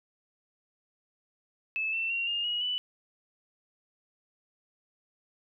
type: tone with pitch steps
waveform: sine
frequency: 2612 / 2681 / 2751 / 2824 / 2898 / 2975 Hz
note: E7 / E7 / F7 / F7 / F#7 / F#7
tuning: -17 / +29 / -27 / +19 / -37 / +9 cents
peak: -28 dBFS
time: 1.76-2.78 s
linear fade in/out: 0 ms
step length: 170 ms
effects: none